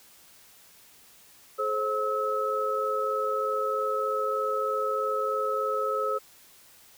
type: tone cluster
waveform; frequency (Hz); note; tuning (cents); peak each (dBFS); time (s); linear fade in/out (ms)
sine; 427.8 / 531 / 1293; A4 / C5 / E6; -49 / +25 / -34; -31 / -30 / -28; 1.58-6.19; 20
effects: white hiss -55 dBFS RMS until 6.97 s